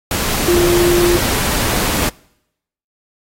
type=tone in noise; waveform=sine; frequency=349.2 Hz; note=F4; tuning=in tune; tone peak=-11 dBFS; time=0.48-1.17 s; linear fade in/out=2 ms; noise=pink; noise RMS=-18 dBFS; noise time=0.11-2.09 s; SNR=+4 dB; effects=noise-tail reverb RT60 0.8 s tail -25 dB re dry + AAC 48 kbps